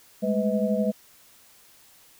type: tone cluster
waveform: sine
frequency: 204.5 / 216.4 / 501 / 638 Hz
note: G#3 / A3 / B4 / D#5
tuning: -26 / -29 / +25 / +43 cents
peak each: -25 / -28 / -28 / -28 dBFS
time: 0.22-0.92 s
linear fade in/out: 20 ms
effects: white hiss -55 dBFS RMS until 2.19 s